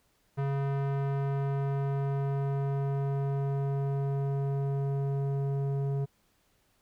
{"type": "tone with low-pass filter sweep", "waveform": "square", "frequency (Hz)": 138.59, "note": "C#3", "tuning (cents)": 0, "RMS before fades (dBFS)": -30, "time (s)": [0.37, 6.06], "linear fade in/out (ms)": 20, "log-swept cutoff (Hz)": [1400, 520], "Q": 0.81, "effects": ["pink hiss -70 dBFS RMS until 6.81 s"]}